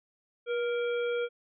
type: harmonic tone with a mistuned harmonic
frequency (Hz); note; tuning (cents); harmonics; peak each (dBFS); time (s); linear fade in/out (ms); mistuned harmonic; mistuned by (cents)
466.2; A#4; 0; 1 / 3 / 5 / 7; -28 / -38 / -42 / -45; 0.46-1.29; 50; 1; +49
effects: none